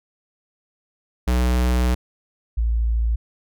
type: tone pair in turn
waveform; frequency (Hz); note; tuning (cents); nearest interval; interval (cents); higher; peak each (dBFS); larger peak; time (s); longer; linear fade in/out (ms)
square / sine; 61.74 / 56.79; B1 / A#1; 0 / -45; minor second; 145; first; -17; neither; 1.27-1.95 / 2.57-3.16; first; 10
effects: none